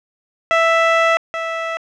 15% pulse tone pair in turn, 660 / 657.4 Hz, E5 / E5, +2 / -5 cents, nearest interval unison, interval 7 cents, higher first, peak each -5 / -14 dBFS, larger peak first, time 0.51-1.17 / 1.34-1.77 s, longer first, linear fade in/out 0 ms, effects low-pass 3000 Hz 12 dB/octave

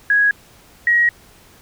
sine tone pair in turn, 1661.2 / 1897.4 Hz, G#6 / A#6, 0 / +30 cents, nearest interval major second, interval 230 cents, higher second, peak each -11 dBFS, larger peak neither, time 0.1-0.31 / 0.87-1.09 s, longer second, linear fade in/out 2 ms, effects pink hiss -48 dBFS RMS until 1.61 s

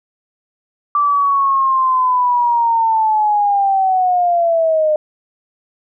sine linear sweep, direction down, 1170 to 606 Hz, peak -11 dBFS, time 0.95-4.96 s, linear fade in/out 2 ms, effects none

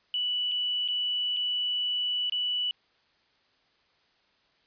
sine tone with dropouts, 2960 Hz, F#7, in tune, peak -26 dBFS, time 0.14-2.71 s, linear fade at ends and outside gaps 1 ms, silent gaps 0.515-0.518 / 0.878-0.885 / 1.365-1.369 / 2.297-2.322 s, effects white hiss -67 dBFS RMS until 4.66 s + resampled to 11025 Hz

